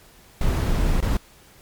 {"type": "noise with dropouts", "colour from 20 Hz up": "brown", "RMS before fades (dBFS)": -20, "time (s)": [0.41, 1.17], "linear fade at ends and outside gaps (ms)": 2, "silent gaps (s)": [1.005, 1.025], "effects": ["pink hiss -51 dBFS RMS until 1.61 s", "MP3 96 kbps"]}